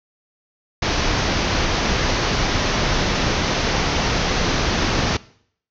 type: low-pass noise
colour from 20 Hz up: pink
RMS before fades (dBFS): -20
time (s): 0.82-5.17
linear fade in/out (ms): 5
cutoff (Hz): 6300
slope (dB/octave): 96
effects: noise-tail reverb RT60 0.6 s tail -20 dB re dry